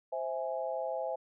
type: chord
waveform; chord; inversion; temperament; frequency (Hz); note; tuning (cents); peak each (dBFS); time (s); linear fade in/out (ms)
sine; C augmented; none; equal with one note detuned; 523.3 / 655.8 / 830.6; C5 / E5 / G#5; 0 / -9 / 0; -36 / -36 / -39; 0.12-1.16; 10
effects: none